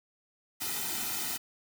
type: noise with comb filter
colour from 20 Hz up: white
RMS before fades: -34 dBFS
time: 0.6-1.38 s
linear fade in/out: 20 ms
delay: 1.8 ms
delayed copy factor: -0.9
effects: none